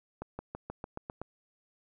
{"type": "accelerating click train", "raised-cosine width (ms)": 1, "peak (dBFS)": -24, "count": 8, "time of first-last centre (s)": [0.22, 1.216], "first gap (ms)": 170, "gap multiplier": 0.94, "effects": []}